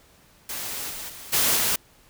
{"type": "noise with level steps", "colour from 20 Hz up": "white", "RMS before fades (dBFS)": [-32, -35, -41, -21, -23], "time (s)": [0.49, 1.76], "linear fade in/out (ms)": 5, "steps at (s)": [0.89, 1.08, 1.32, 1.55], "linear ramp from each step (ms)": 20, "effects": ["pink hiss -56 dBFS RMS until 2.09 s"]}